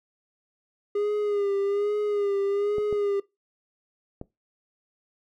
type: tone with vibrato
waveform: triangle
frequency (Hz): 407.5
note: G#4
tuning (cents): -33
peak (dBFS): -21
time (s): 0.95-3.2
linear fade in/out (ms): 5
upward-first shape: sine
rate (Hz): 1.2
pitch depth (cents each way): 47
type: clicks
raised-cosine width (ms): 2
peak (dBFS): -22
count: 3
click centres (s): 2.783 / 2.927 / 4.214
effects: noise-tail reverb RT60 0.2 s tail -20 dB re dry